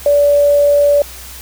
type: tone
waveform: sine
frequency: 577 Hz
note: D5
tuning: 31 cents flat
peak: -7 dBFS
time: 0.06-1.02 s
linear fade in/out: 2 ms
effects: added 63 Hz sine -35 dBFS peak until 1.41 s + white hiss -33 dBFS RMS until 1.41 s